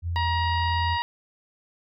sine tone with pitch glide, 85.5 to 86.29 Hz, F2 to F2, -36 to -20 cents, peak -25 dBFS, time 0.02-0.98 s, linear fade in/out 50 ms, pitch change +16 cents, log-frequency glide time 0.25-0.38 s
harmonic tone, 949 Hz, A#5, 31 cents sharp, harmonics 1 / 2 / 3 / 4 / 5, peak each -25 / -31 / -35 / -37 / -39 dBFS, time 0.16-1.02 s, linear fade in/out 0 ms
effects none

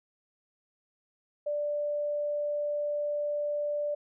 sine tone, 588 Hz, D5, 2 cents sharp, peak -28 dBFS, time 1.46-3.95 s, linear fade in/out 10 ms, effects none

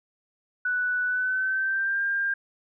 sine tone with pitch glide, 1484 to 1599.7 Hz, F#6 to G6, +5 to +35 cents, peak -23 dBFS, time 0.65-2.34 s, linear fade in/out 5 ms, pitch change +130 cents, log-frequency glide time 1.05-2.02 s, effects none

